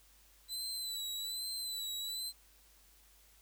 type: tone with vibrato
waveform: sawtooth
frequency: 3993 Hz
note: B7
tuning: 18 cents sharp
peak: -35 dBFS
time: 0.48-2.33 s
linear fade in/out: 50 ms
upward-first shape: sine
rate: 1.2 Hz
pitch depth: 51 cents each way
effects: added 50 Hz sine -66 dBFS peak until 3.41 s + white hiss -65 dBFS RMS until 3.41 s